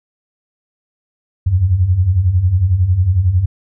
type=beating tone pair; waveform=sine; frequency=83.3 / 94.3 Hz; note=E2 / F#2; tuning=+19 / +33 cents; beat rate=11 Hz; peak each=-17 / -11 dBFS; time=1.46-3.46 s; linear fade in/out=10 ms; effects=none

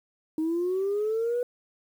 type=linear sweep; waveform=sine; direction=up; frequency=310 to 493.9 Hz; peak=-23 dBFS; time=0.38-1.43 s; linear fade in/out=2 ms; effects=tanh soft clip ceiling -21 dBFS + 9-bit

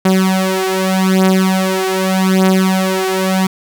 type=beating tone pair; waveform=sawtooth; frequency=188.3 / 189.13 Hz; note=F#3 / F#3; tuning=+31 / +38 cents; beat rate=0.83 Hz; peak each=-10 dBFS; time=0.05-3.47 s; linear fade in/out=5 ms; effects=none

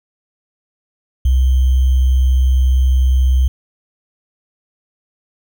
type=tone with sample-and-hold; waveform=sine; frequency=64.5 Hz; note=C2; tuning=24 cents flat; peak=-9 dBFS; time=1.25-3.48 s; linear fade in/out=5 ms; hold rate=3150 Hz; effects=none

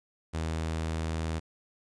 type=tone; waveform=sawtooth; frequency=80.4 Hz; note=E2; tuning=43 cents flat; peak=-26 dBFS; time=0.33-1.4 s; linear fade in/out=20 ms; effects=resampled to 22050 Hz + 10-bit

